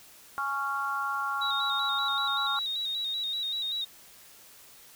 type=chord; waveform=sine; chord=Db major; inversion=second; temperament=just; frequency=831.5 / 1108.7 / 1385.9 Hz; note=Ab5 / Db6 / F6; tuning=+2 / 0 / -14 cents; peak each=-36 / -32 / -31 dBFS; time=0.38-2.59 s; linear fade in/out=0 ms
type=tone with vibrato; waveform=sine; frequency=3800 Hz; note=A#7; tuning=33 cents sharp; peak=-29 dBFS; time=1.41-3.85 s; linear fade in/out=10 ms; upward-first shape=square; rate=5.2 Hz; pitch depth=43 cents each way
effects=white hiss -53 dBFS RMS until 4.95 s